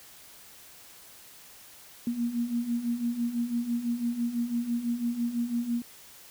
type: beating tone pair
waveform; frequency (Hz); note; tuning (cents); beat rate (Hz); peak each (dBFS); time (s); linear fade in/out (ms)
sine; 233.1 / 239.1; A#3 / A#3; 0 / +44; 6; -33 / -28; 2.07-5.82; 2
effects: white hiss -51 dBFS RMS until 6.3 s